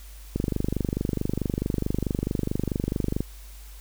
click train, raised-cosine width 3 ms, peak -12 dBFS, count 71, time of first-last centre 0.36-3.206 s, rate 24.6 Hz, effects added 50 Hz sine -41 dBFS peak until 3.8 s + white hiss -51 dBFS RMS until 3.8 s

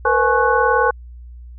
sine tone cluster, 465.9 / 505 / 846 / 1096 / 1486 Hz, A#4 / B4 / G#5 / C#6 / F#6, -1 / +39 / +32 / -20 / +7 cents, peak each -19 dBFS, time 0.05-0.91 s, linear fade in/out 5 ms, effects added 60 Hz sine -34 dBFS peak until 1.58 s

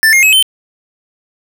square tone with pitch steps, 1772 / 2132 / 2565 / 3085 Hz, A6 / C7 / E7 / G7, +12 / +32 / -48 / -28 cents, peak -6 dBFS, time 0.03-0.426 s, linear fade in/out 0 ms, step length 99 ms, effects none

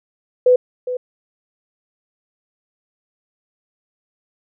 sine tone with echo, 500 Hz, B4, 21 cents sharp, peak -8 dBFS, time 0.46-0.56 s, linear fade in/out 5 ms, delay 410 ms, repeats 1, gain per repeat -12 dB, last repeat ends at 0.97 s, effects none

